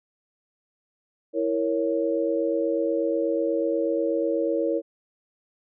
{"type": "chord", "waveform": "sine", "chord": "A# diminished", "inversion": "second", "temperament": "equal", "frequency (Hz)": [329.6, 466.2, 554.4], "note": ["E4", "A#4", "C#5"], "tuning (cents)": [0, 0, 0], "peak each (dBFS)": -26, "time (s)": [1.33, 4.82], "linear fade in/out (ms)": 50, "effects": []}